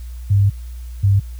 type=tone pair in turn; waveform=sine; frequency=100 / 99.14 Hz; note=G2 / G2; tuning=+35 / +20 cents; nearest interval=unison; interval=15 cents; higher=first; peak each=-10 dBFS; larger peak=neither; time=0.3-0.5 / 1.03-1.2 s; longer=first; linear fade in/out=10 ms; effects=added 60 Hz sine -28 dBFS peak until 1.39 s + white hiss -50 dBFS RMS until 1.39 s